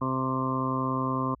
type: harmonic tone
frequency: 130.9 Hz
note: C3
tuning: 1 cent sharp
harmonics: 1 / 2 / 3 / 4 / 5 / 7 / 8 / 9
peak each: -32 / -30 / -38 / -38 / -41 / -41 / -30 / -36 dBFS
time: 0.01-1.35 s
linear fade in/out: 10 ms
effects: added 60 Hz sine -56 dBFS peak until 1.4 s